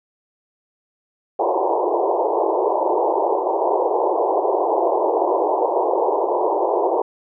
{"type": "band-pass noise", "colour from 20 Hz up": "pink", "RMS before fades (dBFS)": -19, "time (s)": [1.39, 7.02], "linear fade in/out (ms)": 5, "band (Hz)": [340, 1000], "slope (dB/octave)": 96, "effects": []}